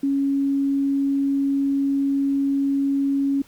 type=tone; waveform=sine; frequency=276.9 Hz; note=C#4; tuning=2 cents flat; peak=-18 dBFS; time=0.03-3.42 s; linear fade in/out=5 ms; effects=pink hiss -53 dBFS RMS until 3.47 s